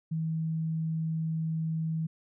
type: tone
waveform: sine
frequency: 160.7 Hz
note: E3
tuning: 44 cents flat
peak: -28 dBFS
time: 0.11-2.07 s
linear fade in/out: 10 ms
effects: none